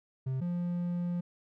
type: tone pair in turn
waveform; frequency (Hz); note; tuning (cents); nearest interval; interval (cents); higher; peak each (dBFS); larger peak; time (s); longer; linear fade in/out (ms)
triangle; 131.2 / 175.13; C3 / F3; +5 / +5; perfect fourth; 500; second; -28; neither; 0.26-0.41 / 0.41-1.21; second; 10
effects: none